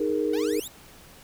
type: chord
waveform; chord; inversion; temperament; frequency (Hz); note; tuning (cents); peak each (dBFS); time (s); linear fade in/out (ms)
sine; D# suspended fourth; none; equal; 311.1 / 415.3 / 466.2; D#4 / G#4 / A#4; 0 / 0 / 0; -27; 0-0.6; 5
type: exponential sweep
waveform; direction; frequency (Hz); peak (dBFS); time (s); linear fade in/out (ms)
10% pulse; up; 720 to 3951; -28; 0.33-0.68; 5
effects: pink hiss -50 dBFS RMS until 1.23 s